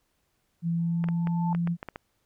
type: tone with pitch glide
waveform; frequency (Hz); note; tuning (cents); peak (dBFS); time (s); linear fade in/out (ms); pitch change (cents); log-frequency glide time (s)
sine; 168.2 to 170.75; E3 to F3; +35 to -39; -24; 0.62-1.77; 50; +26; 0.74-1.53
type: tone with exponential growth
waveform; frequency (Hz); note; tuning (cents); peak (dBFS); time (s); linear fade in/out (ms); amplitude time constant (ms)
sine; 880; A5; 0; -28; 0.79-1.53; 1; 160
type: clicks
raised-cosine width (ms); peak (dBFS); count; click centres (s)
0.5; -21; 8; 1.041 / 1.087 / 1.272 / 1.549 / 1.674 / 1.829 / 1.887 / 1.959
effects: pink hiss -73 dBFS RMS until 2.25 s